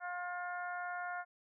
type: harmonic tone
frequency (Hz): 355.5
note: F4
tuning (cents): +31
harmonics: 2 / 3 / 4 / 5 / 6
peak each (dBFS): -41 / -48 / -42 / -50 / -56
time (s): 0-1.25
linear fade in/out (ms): 50
effects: none